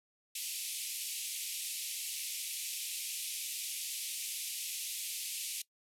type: band-pass noise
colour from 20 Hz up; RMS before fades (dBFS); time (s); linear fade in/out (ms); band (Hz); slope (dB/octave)
white; -40; 0.35-5.62; 5; 2300 to 13000; 48
effects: noise-tail reverb RT60 0.1 s tail -20 dB re dry